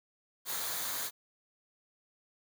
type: noise with comb filter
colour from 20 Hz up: white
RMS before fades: -36 dBFS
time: 0.45-1.11 s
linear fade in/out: 50 ms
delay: 0.37 ms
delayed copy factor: -0.5
effects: none